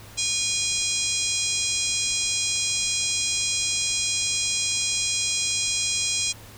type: harmonic tone with a mistuned harmonic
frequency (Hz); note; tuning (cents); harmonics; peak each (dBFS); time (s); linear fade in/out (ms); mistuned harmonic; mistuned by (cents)
815; G#5; -33; 3 / 4 / 5 / 6 / 7 / 8 / 9 / 10; -31 / -31 / -31 / -31 / -31 / -31 / -31 / -31; 0.17-6.33; 20; 6; +54
effects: added 105 Hz sine -46 dBFS peak until 6.57 s + pink hiss -46 dBFS RMS until 6.57 s